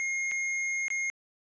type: tone with dropouts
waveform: square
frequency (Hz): 2140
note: C7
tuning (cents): +38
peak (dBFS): -29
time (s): 0-1.1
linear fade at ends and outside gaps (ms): 0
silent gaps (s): 0.313-0.318 / 0.882-0.903
effects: resampled to 16000 Hz